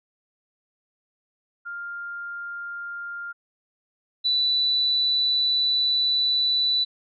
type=tone pair in turn; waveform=sine; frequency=1400 / 3971 Hz; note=F6 / B7; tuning=+4 / +9 cents; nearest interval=octave + tritone; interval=1805 cents; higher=second; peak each=-31 / -19 dBFS; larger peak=second; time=1.65-3.33 / 4.24-6.85 s; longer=second; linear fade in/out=20 ms; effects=none